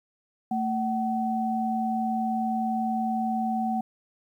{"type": "tone pair together", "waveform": "sine", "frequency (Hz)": [224.4, 754.8], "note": ["A3", "F#5"], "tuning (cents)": [34, 34], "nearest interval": "octave + major sixth", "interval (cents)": 2100, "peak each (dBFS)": -27, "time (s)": [0.51, 3.81], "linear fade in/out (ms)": 5, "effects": ["10-bit"]}